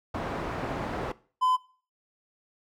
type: low-pass noise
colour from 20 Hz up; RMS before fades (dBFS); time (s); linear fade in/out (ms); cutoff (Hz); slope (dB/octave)
white; -33; 0.14-1.12; 5; 900; 12
type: tone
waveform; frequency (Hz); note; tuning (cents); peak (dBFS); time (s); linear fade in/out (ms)
triangle; 1016; B5; +49; -19; 1.41-1.57; 20
effects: noise-tail reverb RT60 0.4 s tail -19 dB re dry